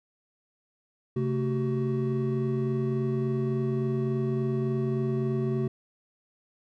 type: tone cluster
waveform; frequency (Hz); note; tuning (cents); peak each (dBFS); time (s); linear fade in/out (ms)
triangle; 133.1 / 221.8 / 375.8; C3 / A3 / F#4; +30 / +14 / +27; -26 / -29 / -28; 1.16-5.68; 5
effects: none